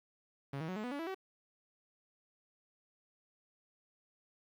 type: tone with pitch steps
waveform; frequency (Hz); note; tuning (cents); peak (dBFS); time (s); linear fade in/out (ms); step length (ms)
sawtooth; 138.59 / 160.12 / 185 / 213.7 / 246.9 / 285.3 / 329.6 / 380.8; C#3 / D#3 / F#3 / G#3 / B3 / C#4 / E4 / F#4; 0 / +50 / 0 / +50 / 0 / +50 / 0 / +50; -34; 0.53-1.146; 5; 77
effects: low-pass 3000 Hz 12 dB/octave + 11-bit